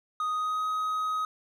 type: tone with pitch glide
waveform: triangle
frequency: 1244.5 to 1261.1 Hz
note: D#6 to D#6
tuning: 0 to +23 cents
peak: -25 dBFS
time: 0.2-1.25 s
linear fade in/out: 2 ms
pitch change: +23 cents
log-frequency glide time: 0.31-0.66 s
effects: none